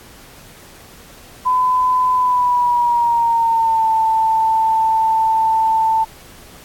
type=tone with pitch glide; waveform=sine; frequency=1009 to 888.6 Hz; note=B5 to A5; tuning=+37 to +17 cents; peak=-12 dBFS; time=1.45-6.05 s; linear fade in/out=20 ms; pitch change=-220 cents; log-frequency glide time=2.14-3.88 s; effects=pink hiss -42 dBFS RMS until 6.64 s + AAC 64 kbps